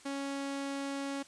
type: tone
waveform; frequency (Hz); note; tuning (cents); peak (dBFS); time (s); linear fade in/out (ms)
sawtooth; 277.2; C#4; 0; -31; 0.05-1.23; 10
effects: white hiss -57 dBFS RMS until 1.27 s + resampled to 22050 Hz